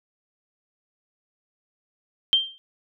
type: tone with exponential decay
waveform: sine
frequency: 3157 Hz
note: G7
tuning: 12 cents sharp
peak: -12 dBFS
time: 2.33-2.58 s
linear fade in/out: 0 ms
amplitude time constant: 54 ms
effects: none